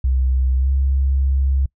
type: tone with pitch glide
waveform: sine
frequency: 64.6 to 67.42 Hz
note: C2 to C#2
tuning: -21 to -48 cents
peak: -14 dBFS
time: 0.04-1.66 s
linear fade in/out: 5 ms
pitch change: +73 cents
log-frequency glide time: 0.58-0.69 s
effects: noise-tail reverb RT60 0.1 s tail -25 dB re dry